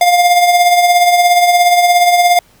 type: tone with tremolo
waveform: square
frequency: 705 Hz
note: F5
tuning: 16 cents sharp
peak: -5 dBFS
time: 0.01-2.39 s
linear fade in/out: 2 ms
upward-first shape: triangle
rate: 17 Hz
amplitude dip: 55%
effects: pink hiss -49 dBFS RMS until 2.6 s